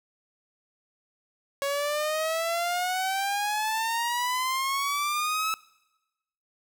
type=exponential sweep; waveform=sawtooth; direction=up; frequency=554.4 to 1306 Hz; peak=-22 dBFS; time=1.62-5.54 s; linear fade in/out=0 ms; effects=noise-tail reverb RT60 1.0 s tail -22 dB re dry